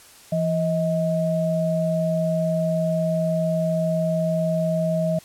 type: tone pair together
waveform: sine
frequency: 167.9 / 633.9 Hz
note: E3 / D#5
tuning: +32 / +32 cents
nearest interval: octave + major seventh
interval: 2300 cents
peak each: -22 dBFS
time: 0.32-5.19 s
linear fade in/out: 5 ms
effects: white hiss -48 dBFS RMS until 5.24 s + low-pass 12000 Hz 12 dB/octave